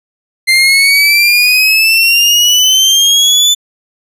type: exponential sweep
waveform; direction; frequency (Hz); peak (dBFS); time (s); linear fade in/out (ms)
30% pulse; up; 2082 to 3520; -3; 0.47-3.55; 20
effects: resampled to 32000 Hz